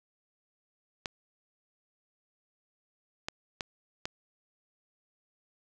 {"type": "clicks", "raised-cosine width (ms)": 0.2, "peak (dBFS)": -16, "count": 4, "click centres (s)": [1.058, 3.285, 3.608, 4.055], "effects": []}